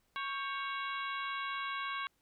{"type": "harmonic tone with a mistuned harmonic", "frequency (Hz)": 554.4, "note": "C#5", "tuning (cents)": 0, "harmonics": [2, 3, 4, 5, 6, 7], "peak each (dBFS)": [-38, -42, -44, -46, -48, -49], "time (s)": [0.16, 2.07], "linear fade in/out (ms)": 0, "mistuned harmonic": 3, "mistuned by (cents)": -80, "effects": ["pink hiss -75 dBFS RMS until 2.21 s"]}